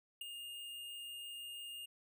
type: tone with ADSR envelope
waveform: square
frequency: 2829 Hz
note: F7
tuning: 22 cents sharp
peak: -40 dBFS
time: 0.21-1.86 s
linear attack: 4 ms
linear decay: 15 ms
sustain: -6 dB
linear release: 10 ms
effects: none